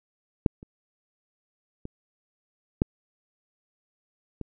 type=clicks; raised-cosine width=3 ms; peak=-6 / -30 / -23 / -7 / -21 dBFS; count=5; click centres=0.462 / 0.629 / 1.854 / 2.819 / 4.413 s; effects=none